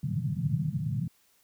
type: band-pass noise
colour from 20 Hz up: pink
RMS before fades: -30 dBFS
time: 0.03-1.08 s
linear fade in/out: 5 ms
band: 110 to 180 Hz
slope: 48 dB/octave
effects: white hiss -66 dBFS RMS until 1.43 s